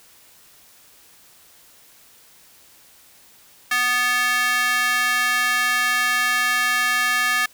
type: tone with high-pass filter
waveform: square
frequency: 246.9 Hz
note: B3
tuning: in tune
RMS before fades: -20 dBFS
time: 3.71-7.46 s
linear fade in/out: 5 ms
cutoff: 1600 Hz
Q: 2.7
effects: white hiss -51 dBFS RMS until 7.53 s